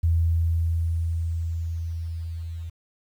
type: tone with level ramp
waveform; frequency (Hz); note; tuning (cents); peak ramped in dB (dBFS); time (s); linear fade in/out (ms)
sine; 83; E2; +12; -17 to -31; 0.03-2.7; 10
effects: 9-bit